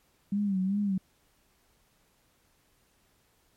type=tone with vibrato; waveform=sine; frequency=196 Hz; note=G3; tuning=in tune; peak=-25 dBFS; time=0.32-0.98 s; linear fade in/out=5 ms; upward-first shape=sine; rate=2.6 Hz; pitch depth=91 cents each way; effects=pink hiss -68 dBFS RMS until 3.56 s + MP3 64 kbps